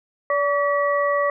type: tone cluster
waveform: sine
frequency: 575 / 1141 / 1937 Hz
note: D5 / C#6 / B6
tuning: -37 / +50 / -34 cents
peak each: -20 / -22 / -26 dBFS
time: 0.3-1.3 s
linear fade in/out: 2 ms
effects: none